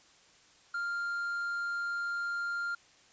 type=tone; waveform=triangle; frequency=1396.9 Hz; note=F6; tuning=in tune; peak=-30 dBFS; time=0.74-2.75 s; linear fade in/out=5 ms; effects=white hiss -61 dBFS RMS until 3.12 s + resampled to 16000 Hz